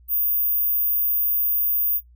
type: tone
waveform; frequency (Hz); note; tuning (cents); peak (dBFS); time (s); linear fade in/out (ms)
sine; 14917; A#9; 0; -19; 0.08-2.01; 50
effects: noise-tail reverb RT60 0.1 s tail -18 dB re dry + added 60 Hz sine -48 dBFS peak until 2.15 s

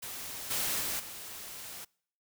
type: noise with level steps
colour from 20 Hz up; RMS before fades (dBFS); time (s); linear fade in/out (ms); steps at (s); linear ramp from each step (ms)
white; -41 / -32 / -34 / -44; 0.02-1.85; 10; 0.5 / 0.8 / 0.99; 10
effects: noise-tail reverb RT60 0.6 s tail -26 dB re dry

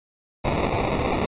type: noise with sample-and-hold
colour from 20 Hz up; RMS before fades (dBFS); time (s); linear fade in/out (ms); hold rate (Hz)
violet; -23; 0.44-1.26; 10; 1575
effects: resampled to 8000 Hz

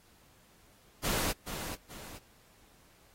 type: noise with echo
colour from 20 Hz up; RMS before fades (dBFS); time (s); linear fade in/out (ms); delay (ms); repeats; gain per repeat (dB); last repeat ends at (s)
pink; -32; 1.03-1.33; 20; 430; 2; -8; 2.19
effects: pink hiss -63 dBFS RMS until 3.14 s + AAC 48 kbps

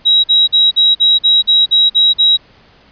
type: tone bursts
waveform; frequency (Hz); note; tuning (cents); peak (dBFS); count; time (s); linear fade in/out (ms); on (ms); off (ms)
sine; 3846; B7; -47; -6; 10; 0.05-2.373; 20; 190; 47
effects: pink hiss -46 dBFS RMS until 2.91 s + resampled to 11025 Hz

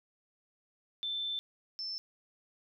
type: tone pair in turn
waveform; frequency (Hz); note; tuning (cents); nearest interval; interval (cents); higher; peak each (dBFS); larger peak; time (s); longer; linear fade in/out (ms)
sine; 3540 / 5304; A7 / E8; +10 / +10; perfect fifth; 700; second; -33 / -36; first; 1.03-1.39 / 1.79-1.98; first; 0
effects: none

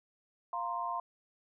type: chord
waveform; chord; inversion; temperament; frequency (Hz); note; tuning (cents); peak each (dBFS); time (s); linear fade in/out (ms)
sine; F suspended fourth; none; just; 698.5 / 931.3 / 1047.7; F5 / Bb5 / C6; 0 / -2 / +2; -39 / -38 / -36; 0.53-1; 2
effects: none

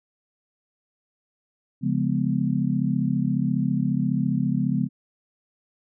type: chord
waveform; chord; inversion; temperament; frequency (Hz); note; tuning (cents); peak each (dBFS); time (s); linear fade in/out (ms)
sine; C# dominant seventh; none; just; 138.59 / 173.24 / 207.9 / 249.5; C#3 / E#3 / G#3 / B3; 0 / -14 / +2 / +18; -26; 1.81-4.89; 50
effects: none

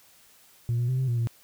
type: tone with pitch steps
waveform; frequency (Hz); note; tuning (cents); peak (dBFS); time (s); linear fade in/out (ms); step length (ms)
sine; 118.3 / 120.9 / 128.9 / 131.2 / 119.2 / 116.5; A#2 / B2 / C3 / C3 / A#2 / A#2; +26 / -36 / -26 / +5 / +39 / -1; -21; 0.69-1.272; 0; 97
effects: tanh soft clip ceiling -21 dBFS + white hiss -57 dBFS RMS until 1.43 s

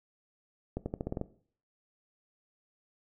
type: accelerating click train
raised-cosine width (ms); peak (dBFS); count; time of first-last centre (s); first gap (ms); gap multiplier
2; -20; 8; 0.77-1.213; 90; 0.88
effects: noise-tail reverb RT60 0.5 s tail -17 dB re dry

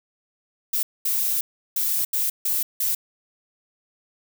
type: noise bursts at uneven times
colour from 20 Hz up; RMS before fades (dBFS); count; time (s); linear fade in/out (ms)
violet; -23; 6; 0.73-0.83 / 1.05-1.41 / 1.76-2.05 / 2.13-2.3 / 2.45-2.63 / 2.8-2.95; 5
effects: none

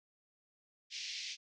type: band-pass noise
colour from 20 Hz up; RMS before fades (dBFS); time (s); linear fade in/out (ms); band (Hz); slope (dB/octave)
white; -43; 0.9-1.37; 50; 2100 to 5900; 48
effects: none

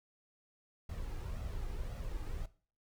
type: noise with flanger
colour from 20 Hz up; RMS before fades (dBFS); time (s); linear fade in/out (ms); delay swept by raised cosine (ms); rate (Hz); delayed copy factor
brown; -40; 0.89-2.46; 5; 1.5 to 2.49; 1.9; +0.5
effects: noise-tail reverb RT60 0.4 s tail -17 dB re dry

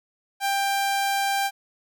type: tone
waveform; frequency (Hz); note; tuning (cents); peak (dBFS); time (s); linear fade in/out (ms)
sawtooth; 791; G5; +15; -18; 0.4-1.51; 50
effects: none

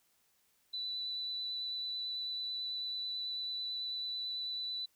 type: tone with vibrato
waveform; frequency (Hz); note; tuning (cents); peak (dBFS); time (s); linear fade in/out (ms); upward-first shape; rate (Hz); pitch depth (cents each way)
sine; 3977; B7; +11; -36; 0.73-4.86; 10; triangle; 9.1; 13
effects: white hiss -73 dBFS RMS until 4.95 s

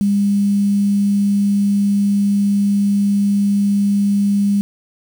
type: tone with quantisation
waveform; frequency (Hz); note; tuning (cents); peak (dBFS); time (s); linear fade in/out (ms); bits
sine; 201.6; G3; +49; -12; 0.01-4.61; 0; 6
effects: none

